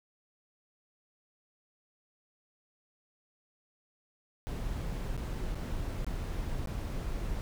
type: noise with dropouts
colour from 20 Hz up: brown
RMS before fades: -35 dBFS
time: 4.47-7.41 s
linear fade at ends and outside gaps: 0 ms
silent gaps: 5.166-5.177 / 5.547-5.554 / 6.045-6.066 / 6.659-6.673 s
effects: none